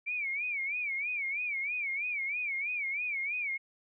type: tone with vibrato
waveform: sine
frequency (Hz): 2305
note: D7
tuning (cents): -33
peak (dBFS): -31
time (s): 0.06-3.58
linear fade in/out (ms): 20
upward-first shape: sine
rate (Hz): 3.1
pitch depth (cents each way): 140
effects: none